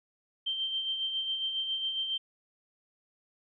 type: tone with tremolo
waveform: sine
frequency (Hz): 3136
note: G7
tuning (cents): 0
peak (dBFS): -28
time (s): 0.46-2.18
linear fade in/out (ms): 10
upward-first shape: sine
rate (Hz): 7.3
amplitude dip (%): 45
effects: none